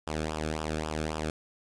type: tone with flanger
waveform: sawtooth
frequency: 77.78 Hz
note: D#2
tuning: in tune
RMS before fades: -33 dBFS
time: 0.07-1.3 s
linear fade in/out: 0 ms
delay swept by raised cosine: 0.47 to 1.04 ms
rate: 3.7 Hz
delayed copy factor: -0.8
effects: resampled to 22050 Hz + 10-bit